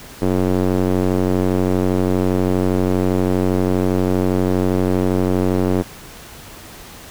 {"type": "tone with band-pass filter", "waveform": "square", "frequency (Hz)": 46.25, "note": "F#1", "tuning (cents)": 0, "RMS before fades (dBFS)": -17, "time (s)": [0.21, 5.83], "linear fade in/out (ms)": 20, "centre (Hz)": 350, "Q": 1.2, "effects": ["pink hiss -38 dBFS RMS until 7.1 s"]}